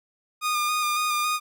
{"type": "tone with vibrato", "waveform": "sawtooth", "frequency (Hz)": 1220, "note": "D#6", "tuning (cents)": -34, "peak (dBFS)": -19, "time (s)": [0.41, 1.4], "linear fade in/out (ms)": 50, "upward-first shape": "square", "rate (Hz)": 3.6, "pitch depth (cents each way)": 18, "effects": []}